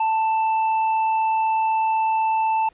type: tone with tanh clipping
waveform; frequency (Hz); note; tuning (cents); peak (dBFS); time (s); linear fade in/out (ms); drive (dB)
sine; 884; A5; +8; -19; 0-2.69; 5; 6
effects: pink hiss -58 dBFS RMS until 2.73 s + resampled to 8000 Hz